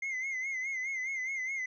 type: tone with vibrato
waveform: triangle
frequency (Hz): 2093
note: C7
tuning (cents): 0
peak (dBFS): -31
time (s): 0.02-1.66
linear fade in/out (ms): 5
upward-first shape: sine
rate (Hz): 4.8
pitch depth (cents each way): 73
effects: resampled to 16000 Hz